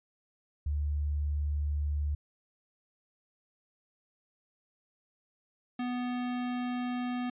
sine / square tone pair in turn, 73.42 / 247 Hz, D2 / B3, 0 / 0 cents, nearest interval octave + major sixth, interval 2100 cents, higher second, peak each -28 / -32 dBFS, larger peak first, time 0.66-2.15 / 5.79-7.3 s, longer second, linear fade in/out 5 ms, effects resampled to 8000 Hz

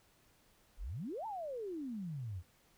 sine exponential two-way sweep, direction up then down, 32.7 to 918 to 81.7 Hz, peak -39 dBFS, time 0.77-2.43 s, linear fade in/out 50 ms, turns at 1.26 s, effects pink hiss -69 dBFS RMS until 2.77 s

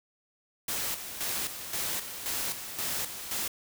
white noise with tremolo, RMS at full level -32 dBFS, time 0.68-3.48 s, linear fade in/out 5 ms, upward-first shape square, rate 1.9 Hz, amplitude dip 60%, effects none

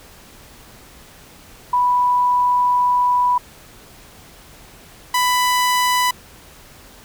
sine / sawtooth tone pair in turn, 986 / 994 Hz, B5 / B5, -3 / +11 cents, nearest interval unison, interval 14 cents, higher second, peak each -13 / -11 dBFS, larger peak second, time 1.73-3.38 / 5.14-6.11 s, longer first, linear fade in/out 5 ms, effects pink hiss -44 dBFS RMS until 7.04 s

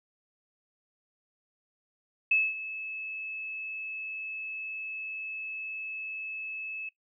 sine tone with ADSR envelope, 2601 Hz, E7, 24 cents flat, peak -20 dBFS, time 2.31-6.89 s, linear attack 6 ms, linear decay 220 ms, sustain -15 dB, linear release 4 ms, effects noise-tail reverb RT60 0.1 s tail -17 dB re dry

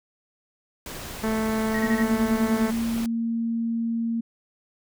pink noise, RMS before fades -36 dBFS, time 0.86-3.06 s, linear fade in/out 2 ms
harmonic tone, 220 Hz, A3, in tune, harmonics 1 / 2 / 3 / 4 / 5 / 6 / 7 / 8 / 9 / 10, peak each -24 / -30 / -34 / -36 / -38 / -40 / -41 / -42 / -43 / -44 dBFS, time 1.23-2.71 s, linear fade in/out 10 ms
sine tone bursts, 1892 Hz, A#6, 25 cents sharp, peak -28 dBFS, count 4, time 1.74-2.03 s, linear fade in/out 5 ms, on 53 ms, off 26 ms
sine tone, 230 Hz, A#3, 23 cents flat, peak -23 dBFS, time 1.83-4.21 s, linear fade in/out 10 ms
effects none

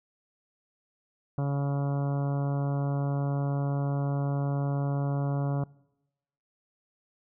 harmonic tone, 140.8 Hz, C#3, 27 cents sharp, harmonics 1 / 2 / 3 / 4 / 5 / 6 / 7 / 8 / 9 / 10, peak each -26 / -36 / -41 / -39 / -41 / -48 / -47 / -48 / -51 / -52 dBFS, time 1.38-5.64 s, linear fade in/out 2 ms, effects noise-tail reverb RT60 0.9 s tail -23 dB re dry

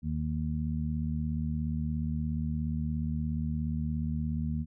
harmonic tone, 77 Hz, D#2, 17 cents flat, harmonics 1 / 2 / 3, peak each -33 / -33 / -34 dBFS, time 0.02-4.66 s, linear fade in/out 50 ms, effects none

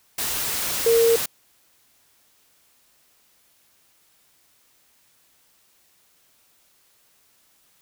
sine tone in noise, 460.4 Hz, A#4, 22 cents flat, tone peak -14 dBFS, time 0.86-1.16 s, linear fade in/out 5 ms, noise white, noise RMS -26 dBFS, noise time 0.18-1.26 s, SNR +9 dB, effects white hiss -61 dBFS RMS until 7.81 s

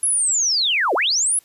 sine linear two-way sweep, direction down then up, 11000 to 319.9 to 11000 Hz, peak -16 dBFS, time 0.03-1.39 s, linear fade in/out 2 ms, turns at 0.94 s, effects white hiss -55 dBFS RMS until 1.44 s + resampled to 32000 Hz

